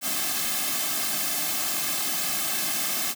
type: noise with comb filter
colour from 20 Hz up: white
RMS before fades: -27 dBFS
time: 0.01-3.15 s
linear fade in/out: 50 ms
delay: 2.1 ms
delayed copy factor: -0.9
effects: high-pass 150 Hz 12 dB/octave